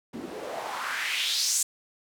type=noise with band-pass filter sweep; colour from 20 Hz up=white; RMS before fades=-30 dBFS; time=0.13-1.63 s; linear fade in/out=5 ms; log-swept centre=230 to 8000 Hz; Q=2.9; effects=none